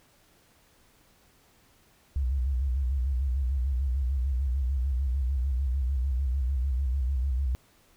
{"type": "tone with vibrato", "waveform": "sine", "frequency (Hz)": 65.41, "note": "C2", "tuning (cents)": 0, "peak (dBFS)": -24, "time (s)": [2.16, 7.55], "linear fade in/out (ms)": 0, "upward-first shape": "square", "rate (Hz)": 6.7, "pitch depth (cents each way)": 100, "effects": ["pink hiss -62 dBFS RMS until 7.96 s"]}